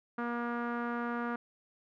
sawtooth tone with low-pass filter, 237.9 Hz, A#3, 35 cents sharp, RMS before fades -35 dBFS, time 0.18-1.36 s, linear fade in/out 5 ms, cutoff 1400 Hz, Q 3.2, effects none

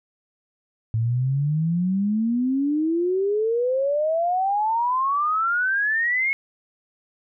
sine exponential sweep, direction up, 109.5 to 2200 Hz, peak -19 dBFS, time 0.94-6.33 s, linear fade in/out 0 ms, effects none

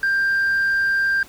sine tone with tanh clipping, 1587 Hz, G6, 21 cents sharp, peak -17 dBFS, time 0.03-1.23 s, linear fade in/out 2 ms, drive 1 dB, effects pink hiss -45 dBFS RMS until 1.28 s

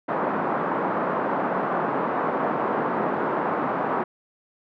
white band-pass noise, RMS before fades -25 dBFS, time 0.08-4.04 s, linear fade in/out 10 ms, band 170 to 1200 Hz, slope 24 dB/octave, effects none

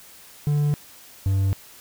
triangle tone pair in turn, 146.83 / 96.95 Hz, D3 / G2, 0 / -19 cents, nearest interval perfect fifth, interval 719 cents, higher first, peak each -16 dBFS, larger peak neither, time 0.47-0.74 / 1.26-1.53 s, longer neither, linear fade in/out 0 ms, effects white hiss -47 dBFS RMS until 1.8 s

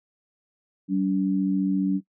sine tone pair together, 191.1 / 285.9 Hz, G3 / D4, -44 / -46 cents, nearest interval perfect fifth, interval 698 cents, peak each -23 dBFS, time 0.88-2.01 s, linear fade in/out 50 ms, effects noise-tail reverb RT60 0.1 s tail -18 dB re dry

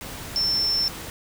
sine tone in noise, 5370 Hz, E8, 31 cents sharp, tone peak -20 dBFS, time 0.36-0.88 s, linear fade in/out 0 ms, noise pink, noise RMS -36 dBFS, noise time 0.01-1.1 s, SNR +13 dB, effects none

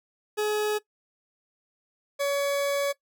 40% pulse tone pair in turn, 422.7 / 564.2 Hz, G#4 / C#5, +31 / +30 cents, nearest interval perfect fourth, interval 499 cents, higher second, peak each -23 dBFS, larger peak neither, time 0.37-0.79 / 2.19-2.93 s, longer second, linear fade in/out 20 ms, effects noise-tail reverb RT60 0.1 s tail -19 dB re dry

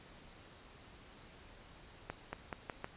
accelerating click train, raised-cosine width 0.5 ms, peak -24 dBFS, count 5, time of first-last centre 2.1-2.844 s, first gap 230 ms, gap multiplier 0.86, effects pink hiss -57 dBFS RMS until 2.96 s + resampled to 8000 Hz

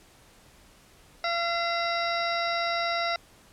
harmonic tone with a mistuned harmonic, 683 Hz, F5, 39 cents flat, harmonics 1 / 2 / 3 / 4 / 6 / 7 / 8, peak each -29 / -31 / -32 / -41 / -36 / -38 / -39 dBFS, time 1.24-3.16 s, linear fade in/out 2 ms, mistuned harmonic 6, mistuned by -110 cents, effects pink hiss -56 dBFS RMS until 3.52 s + low-pass 12000 Hz 12 dB/octave

